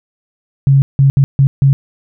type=tone bursts at uneven times; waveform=sine; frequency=137.3 Hz; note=C#3; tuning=16 cents flat; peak=-5 dBFS; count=5; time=0.67-0.82 / 0.99-1.1 / 1.17-1.24 / 1.39-1.47 / 1.62-1.73 s; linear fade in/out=0 ms; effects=none